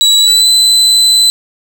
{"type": "tone with pitch glide", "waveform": "35% pulse", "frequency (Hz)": [3905, 4024], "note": ["B7", "B7"], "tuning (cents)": [-20, 32], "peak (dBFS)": -4, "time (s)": [0.01, 1.3], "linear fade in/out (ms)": 0, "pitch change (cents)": 52, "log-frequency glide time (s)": [0.17, 0.49], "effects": []}